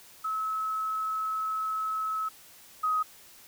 sine tone pair in turn, 1293 / 1258.4 Hz, E6 / D#6, -34 / +19 cents, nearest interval unison, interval 47 cents, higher first, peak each -28 / -24 dBFS, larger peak second, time 0.24-2.29 / 2.83-3.03 s, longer first, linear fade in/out 10 ms, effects white hiss -53 dBFS RMS until 3.47 s

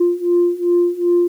sine beating tone pair, 348.1 / 350.7 Hz, F4 / F4, -6 / +7 cents, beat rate 2.6 Hz, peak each -16 / -14 dBFS, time 0-1.28 s, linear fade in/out 10 ms, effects tanh soft clip ceiling -7 dBFS + 8-bit

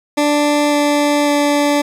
20% pulse tone with pitch steps, 293.7 / 292 / 290.3 Hz, D4 / D4 / D4, 0 / -10 / -20 cents, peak -7 dBFS, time 0.17-1.82 s, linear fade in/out 10 ms, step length 550 ms, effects low-pass 11000 Hz 12 dB/octave + 8-bit

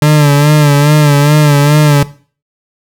40% pulse tone with vibrato, 147.2 Hz, D3, 4 cents sharp, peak -3 dBFS, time 0.02-2.03 s, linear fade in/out 2 ms, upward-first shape sine, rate 2.4 Hz, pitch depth 54 cents each way, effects noise-tail reverb RT60 0.4 s tail -17 dB re dry

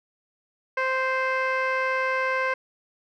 15% pulse tone with low-pass filter, 522 Hz, C5, 4 cents flat, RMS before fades -25 dBFS, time 0.77-2.54 s, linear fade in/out 5 ms, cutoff 2300 Hz, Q 1.4, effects none

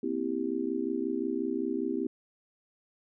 sine chord, C dominant seventh, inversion third, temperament just, 235.5 / 261.6 / 327 / 392.4 Hz, Bb3 / C4 / E4 / G4, +18 / 0 / -14 / +2 cents, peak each -38 / -33 / -33 / -34 dBFS, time 0.03-2.07 s, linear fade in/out 5 ms, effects none

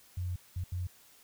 sine tone bursts at uneven times, 90 Hz, F#2, 47 cents flat, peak -32 dBFS, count 3, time 0.17-0.36 / 0.56-0.64 / 0.72-0.87 s, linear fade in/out 5 ms, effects white hiss -60 dBFS RMS until 1.23 s

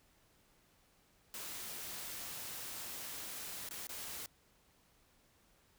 white noise with dropouts, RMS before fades -45 dBFS, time 1.34-4.26 s, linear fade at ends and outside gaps 1 ms, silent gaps 3.689-3.709 / 3.87-3.892 s, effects pink hiss -70 dBFS RMS until 5.78 s

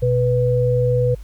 sine tone pair together, 123.47 / 493.9 Hz, B2 / B4, 0 / 0 cents, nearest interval 2 octaves, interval 2400 cents, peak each -17 dBFS, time 0.02-1.15 s, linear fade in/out 10 ms, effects added 50 Hz sine -32 dBFS peak until 1.23 s + pink hiss -53 dBFS RMS until 1.23 s

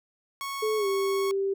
sawtooth tone, 1104 Hz, C#6, 7 cents flat, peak -28 dBFS, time 0.41-1.31 s, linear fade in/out 0 ms
sine tone with pitch glide, 432.1 to 391.7 Hz, A4 to G4, -31 to -1 cents, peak -24 dBFS, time 0.62-1.54 s, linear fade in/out 10 ms, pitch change -170 cents, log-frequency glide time 0.77-0.87 s
effects none

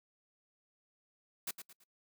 white noise with echo, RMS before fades -38 dBFS, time 1.47-1.51 s, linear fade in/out 5 ms, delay 110 ms, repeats 3, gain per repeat -9 dB, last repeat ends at 1.84 s, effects noise-tail reverb RT60 0.1 s tail -24 dB re dry + high-pass 150 Hz 12 dB/octave

